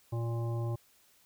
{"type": "harmonic tone", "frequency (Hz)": 116.54, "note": "A#2", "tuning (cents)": 0, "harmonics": [1, 3, 5, 7, 9], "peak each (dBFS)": [-31, -41, -45, -48, -50], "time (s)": [0.12, 0.76], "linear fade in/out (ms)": 10, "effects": ["white hiss -65 dBFS RMS until 1.25 s"]}